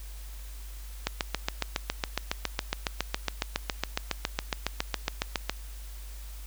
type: click train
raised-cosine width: 0.2 ms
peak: -9 dBFS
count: 33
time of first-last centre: 1.07-5.496 s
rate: 7.23 Hz
effects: added 50 Hz sine -39 dBFS peak until 6.46 s + white hiss -51 dBFS RMS until 6.46 s